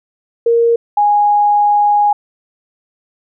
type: tone pair in turn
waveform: sine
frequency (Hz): 466.2 / 826.6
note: A#4 / G#5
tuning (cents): 0 / -8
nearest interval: minor seventh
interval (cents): 992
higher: second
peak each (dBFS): -8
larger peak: neither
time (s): 0.46-0.76 / 0.97-2.13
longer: second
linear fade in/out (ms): 5
effects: none